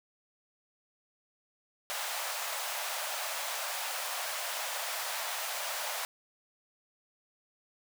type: high-pass noise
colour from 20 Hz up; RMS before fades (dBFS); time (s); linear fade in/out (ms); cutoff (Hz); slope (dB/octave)
pink; -36; 1.9-6.05; 0; 580; 48
effects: none